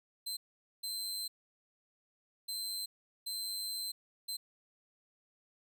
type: tone bursts at uneven times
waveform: sawtooth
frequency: 4099 Hz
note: C8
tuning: 36 cents flat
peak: -34 dBFS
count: 5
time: 0.26-0.37 / 0.83-1.28 / 2.48-2.86 / 3.26-3.92 / 4.28-4.37 s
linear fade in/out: 10 ms
effects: none